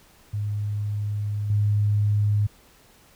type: tone with level steps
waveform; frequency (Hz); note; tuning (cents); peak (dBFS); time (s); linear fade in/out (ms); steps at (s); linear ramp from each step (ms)
sine; 103.83; G#2; 0; -24 / -18; 0.33-2.47; 10; 1.5; 2
effects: pink hiss -55 dBFS RMS until 3.15 s